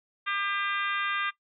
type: harmonic tone with a mistuned harmonic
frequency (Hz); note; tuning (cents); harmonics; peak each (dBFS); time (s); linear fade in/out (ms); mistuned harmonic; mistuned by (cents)
400; G4; +35; 3 / 4 / 5 / 6 / 7 / 8 / 9; -31 / -33 / -35 / -37 / -38 / -39 / -40; 0.26-1.31; 20; 7; -32
effects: noise-tail reverb RT60 0.1 s tail -17 dB re dry